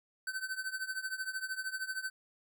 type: tone with tremolo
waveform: square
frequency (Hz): 1531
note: G6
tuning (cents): -41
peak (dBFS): -33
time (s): 0.27-2.1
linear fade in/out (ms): 2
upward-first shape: triangle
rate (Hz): 13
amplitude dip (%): 90
effects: none